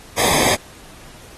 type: noise with comb filter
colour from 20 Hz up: pink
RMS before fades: -17 dBFS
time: 0.17-0.56 s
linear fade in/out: 20 ms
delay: 0.7 ms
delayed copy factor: -0.9
effects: pink hiss -43 dBFS RMS until 1.37 s + AAC 32 kbps